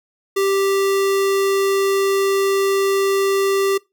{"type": "tone", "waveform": "square", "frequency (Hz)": 392, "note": "G4", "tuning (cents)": 0, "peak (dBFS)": -16, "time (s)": [0.36, 3.78], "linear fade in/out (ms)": 10, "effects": ["noise-tail reverb RT60 0.2 s tail -22 dB re dry"]}